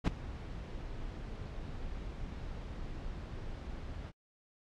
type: noise with ADSR envelope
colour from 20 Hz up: brown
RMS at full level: -21 dBFS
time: 0.04-4.12 s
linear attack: 37 ms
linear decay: 4 ms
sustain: -21 dB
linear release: 34 ms
effects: low-pass 5000 Hz 12 dB/octave + AAC 64 kbps